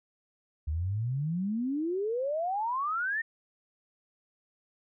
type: exponential sweep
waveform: sine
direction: up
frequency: 72.6 to 1864.7 Hz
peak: -28 dBFS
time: 0.67-3.22 s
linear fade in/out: 10 ms
effects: none